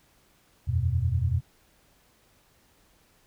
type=chord; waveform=sine; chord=E suspended second; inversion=none; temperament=just; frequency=82.41 / 92.71 / 123.61 Hz; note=E2 / F#2 / B2; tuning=0 / +4 / +2 cents; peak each=-27 dBFS; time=0.67-1.41 s; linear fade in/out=20 ms; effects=pink hiss -63 dBFS RMS until 3.26 s